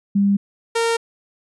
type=tone pair in turn; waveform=sine / sawtooth; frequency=200 / 460.5 Hz; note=G3 / A#4; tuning=+35 / -21 cents; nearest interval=octave + major second; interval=1444 cents; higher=second; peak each=-13 dBFS; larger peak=neither; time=0.15-0.37 / 0.75-0.97 s; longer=neither; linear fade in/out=10 ms; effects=resampled to 24000 Hz